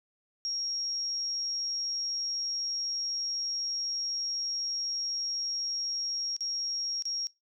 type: tone with dropouts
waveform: sine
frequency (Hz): 5588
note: F8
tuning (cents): 0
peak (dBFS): -30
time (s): 0.45-7.27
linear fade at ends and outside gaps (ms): 0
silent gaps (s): 6.365-6.407 / 7.023-7.054
effects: noise-tail reverb RT60 0.2 s tail -22 dB re dry